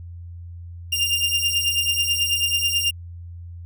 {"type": "beating tone pair", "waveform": "sawtooth", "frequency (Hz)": [2794, 2803.2], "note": ["F7", "F7"], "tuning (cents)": [0, 6], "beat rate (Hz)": 9.2, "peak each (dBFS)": -19, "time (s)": [0.92, 2.91], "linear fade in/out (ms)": 10, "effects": ["added 86 Hz sine -34 dBFS peak until 3.65 s"]}